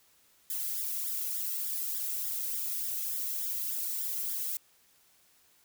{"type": "noise with flanger", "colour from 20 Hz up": "violet", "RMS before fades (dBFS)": -34, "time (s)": [0.5, 4.57], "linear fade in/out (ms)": 2, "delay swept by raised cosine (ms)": [0.56, 1.55], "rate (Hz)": 3.4, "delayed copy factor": 0.7, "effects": ["white hiss -65 dBFS RMS until 5.64 s"]}